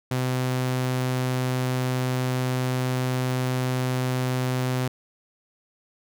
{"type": "tone", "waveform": "sawtooth", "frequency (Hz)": 127.7, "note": "C3", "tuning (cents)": -42, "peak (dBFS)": -19, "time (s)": [0.11, 4.88], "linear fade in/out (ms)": 5, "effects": []}